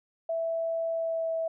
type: tone with pitch glide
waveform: sine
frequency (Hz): 659.3 to 653.2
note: E5 to E5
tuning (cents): 0 to -16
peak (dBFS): -27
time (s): 0.29-1.48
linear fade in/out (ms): 5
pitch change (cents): -16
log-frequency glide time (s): 0.92-1.32
effects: none